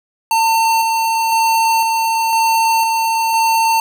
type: tone with tremolo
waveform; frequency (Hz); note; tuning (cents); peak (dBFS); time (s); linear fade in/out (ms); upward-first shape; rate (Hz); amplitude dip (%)
square; 902; A5; +43; -12; 0.31-3.8; 2; square; 0.99; 25
effects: none